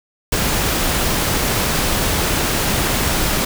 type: noise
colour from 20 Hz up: pink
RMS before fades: -18 dBFS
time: 0.32-3.45 s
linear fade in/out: 5 ms
effects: none